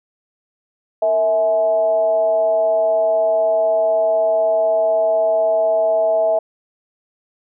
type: tone with frequency modulation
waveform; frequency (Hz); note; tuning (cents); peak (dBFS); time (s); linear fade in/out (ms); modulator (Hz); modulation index
sine; 650; E5; -24; -13; 1.02-6.39; 5; 192; 0.45
effects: none